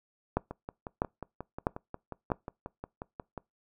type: two click trains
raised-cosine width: 1 ms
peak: -24 / -12 dBFS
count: 17 / 4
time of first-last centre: 0.51-3.377 / 0.37-2.318 s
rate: 5.58 / 1.54 Hz
effects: noise-tail reverb RT60 0.2 s tail -24 dB re dry